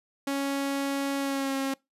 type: tone with pitch glide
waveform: sawtooth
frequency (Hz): 277.2 to 270.7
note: C#4 to C#4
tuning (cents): 0 to -41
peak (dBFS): -23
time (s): 0.27-1.74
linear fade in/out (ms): 5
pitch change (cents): -41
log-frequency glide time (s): 1.19-1.54
effects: noise-tail reverb RT60 0.2 s tail -24 dB re dry + resampled to 32000 Hz